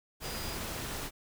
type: tone in noise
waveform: sine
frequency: 4900 Hz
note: D#8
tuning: 27 cents flat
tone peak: -45 dBFS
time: 0.21-0.58 s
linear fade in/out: 50 ms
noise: pink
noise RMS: -38 dBFS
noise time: 0.2-1.11 s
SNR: -10 dB
effects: none